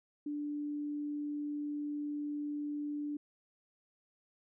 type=tone; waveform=sine; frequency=293.7 Hz; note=D4; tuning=in tune; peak=-35 dBFS; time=0.26-3.17 s; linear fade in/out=5 ms; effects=none